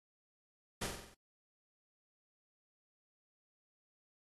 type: noise with echo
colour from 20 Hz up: pink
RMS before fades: -39 dBFS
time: 0.81-0.87 s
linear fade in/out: 10 ms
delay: 46 ms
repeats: 6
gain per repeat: -4 dB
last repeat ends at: 1.146 s
effects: AAC 32 kbps